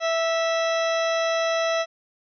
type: harmonic tone with a mistuned harmonic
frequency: 659.3 Hz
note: E5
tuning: in tune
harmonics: 1 / 2 / 3 / 4 / 5 / 6 / 8 / 9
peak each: -22 / -29 / -31 / -34 / -36 / -36 / -39 / -39 dBFS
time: 0-1.86 s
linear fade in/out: 50 ms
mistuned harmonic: 3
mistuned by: -20 cents
effects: none